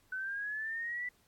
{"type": "linear sweep", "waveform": "sine", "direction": "up", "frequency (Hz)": [1502, 1985], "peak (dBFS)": -35, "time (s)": [0.12, 1.09], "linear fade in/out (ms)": 5, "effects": ["pink hiss -69 dBFS RMS until 1.27 s", "AAC 64 kbps"]}